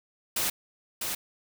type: noise with echo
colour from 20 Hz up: white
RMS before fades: -28 dBFS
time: 0.36-0.5 s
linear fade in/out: 5 ms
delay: 650 ms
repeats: 1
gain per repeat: -4 dB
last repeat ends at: 1.15 s
effects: none